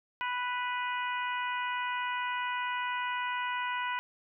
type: harmonic tone with a mistuned harmonic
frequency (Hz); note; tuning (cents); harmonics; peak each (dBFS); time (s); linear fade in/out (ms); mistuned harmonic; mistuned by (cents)
493.9; B4; 0; 2 / 3 / 4 / 5 / 6; -33 / -37 / -39 / -41 / -43; 0.21-3.99; 0; 6; -23
effects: none